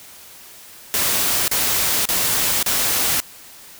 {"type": "noise bursts", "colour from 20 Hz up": "white", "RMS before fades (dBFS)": -19, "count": 4, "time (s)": [0.94, 3.202], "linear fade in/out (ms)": 0, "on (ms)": 540, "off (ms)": 34, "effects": ["white hiss -42 dBFS RMS until 3.79 s"]}